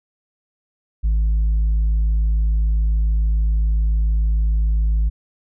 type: tone with tanh clipping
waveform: triangle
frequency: 53.5 Hz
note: A1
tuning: 48 cents flat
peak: -15 dBFS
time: 1.03-5.1 s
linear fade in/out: 20 ms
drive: 7 dB
effects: none